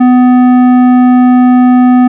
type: tone with tanh clipping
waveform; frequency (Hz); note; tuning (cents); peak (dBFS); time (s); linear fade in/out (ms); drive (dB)
triangle; 250; B3; +21; -4; 0-2.08; 10; 16
effects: none